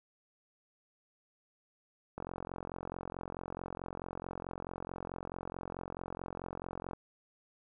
click train, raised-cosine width 1 ms, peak -26 dBFS, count 213, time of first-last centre 2.18-6.933 s, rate 44.6 Hz, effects none

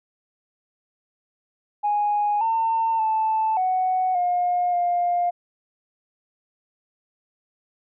sine tone with pitch steps, 829 / 903 / 878 / 743 / 713 / 704 Hz, G#5 / A5 / A5 / F#5 / F5 / F5, -3 / +45 / -4 / +7 / +36 / +14 cents, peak -18 dBFS, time 1.83-5.31 s, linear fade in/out 20 ms, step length 580 ms, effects tanh soft clip ceiling -14 dBFS

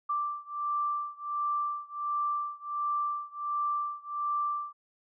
sine beating tone pair, 1174.7 / 1176.1 Hz, D6 / D6, 0 / +2 cents, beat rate 1.4 Hz, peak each -32 / -33 dBFS, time 0.09-4.73 s, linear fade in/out 10 ms, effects none

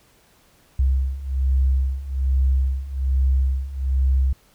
sine beating tone pair, 65.41 / 66.61 Hz, C2 / C2, 0 / +32 cents, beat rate 1.2 Hz, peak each -22 / -19 dBFS, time 0.79-4.33 s, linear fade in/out 5 ms, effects pink hiss -57 dBFS RMS until 4.54 s

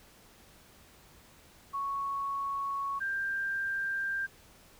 sine tone pair in turn, 1108.7 / 1586.3 Hz, C#6 / G6, 0 / +20 cents, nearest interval tritone, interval 620 cents, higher second, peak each -31 / -30 dBFS, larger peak second, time 1.73-3 / 3-4.27 s, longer neither, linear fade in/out 20 ms, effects pink hiss -58 dBFS RMS until 4.79 s

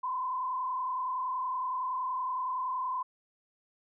sine tone with frequency modulation, 1022 Hz, C6, 41 cents flat, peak -30 dBFS, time 0.03-3.03 s, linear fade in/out 10 ms, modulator 30.7 Hz, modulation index 1.1, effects none

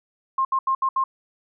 sine tone bursts at uneven times, 1064 Hz, C6, 29 cents sharp, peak -18 dBFS, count 5, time 0.38-0.45 / 0.52-0.59 / 0.67-0.75 / 0.82-0.89 / 0.96-1.04 s, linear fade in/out 5 ms, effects none

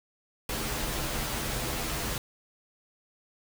pink noise with comb filter, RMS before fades -32 dBFS, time 0.49-2.18 s, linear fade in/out 2 ms, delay 11 ms, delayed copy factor -0.65, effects none

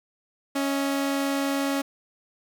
sawtooth tone pair together, 277.2 / 636.1 Hz, C#4 / D#5, 0 / +38 cents, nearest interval octave + major second, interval 1438 cents, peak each -20 / -31 dBFS, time 0.55-1.82 s, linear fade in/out 10 ms, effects none

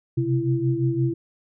sine tone cluster, 127.8 / 133.6 / 335.2 Hz, C3 / C3 / E4, -40 / +36 / +29 cents, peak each -24 dBFS, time 0.17-1.14 s, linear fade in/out 10 ms, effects none

